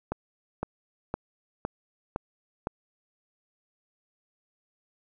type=click train; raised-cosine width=1 ms; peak=-15 dBFS; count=6; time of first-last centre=0.12-2.671 s; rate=1.96 Hz; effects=none